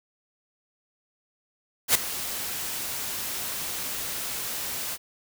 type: noise with ADSR envelope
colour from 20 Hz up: white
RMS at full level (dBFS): -17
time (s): 1.88-4.98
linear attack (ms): 70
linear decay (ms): 6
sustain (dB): -15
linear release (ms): 44
effects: none